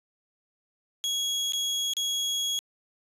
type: tone with dropouts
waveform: 30% pulse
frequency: 3322 Hz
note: G#7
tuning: in tune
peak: -23 dBFS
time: 1.04-2.59 s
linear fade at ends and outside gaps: 0 ms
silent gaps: 1.522-1.534 / 1.935-1.968 s
effects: resampled to 32000 Hz